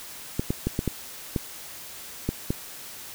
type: clicks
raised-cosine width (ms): 3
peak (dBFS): -11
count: 8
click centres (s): 0.395 / 0.505 / 0.67 / 0.791 / 0.877 / 1.362 / 2.29 / 2.505
effects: white hiss -41 dBFS RMS until 3.14 s